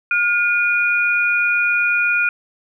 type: tone pair together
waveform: sine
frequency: 1426 / 2443 Hz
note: F6 / D#7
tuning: +36 / -32 cents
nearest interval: major sixth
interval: 932 cents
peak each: -17 dBFS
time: 0.11-2.29 s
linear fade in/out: 2 ms
effects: none